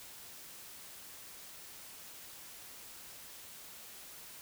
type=silence; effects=white hiss -51 dBFS RMS until 4.41 s